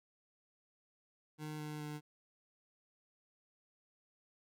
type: tone with pitch steps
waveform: 25% pulse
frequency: 152.8 / 151.31 / 149.83 Hz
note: D#3 / D#3 / D3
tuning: -31 / -48 / +35 cents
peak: -38 dBFS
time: 1.38-2.01 s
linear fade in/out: 50 ms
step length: 210 ms
effects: none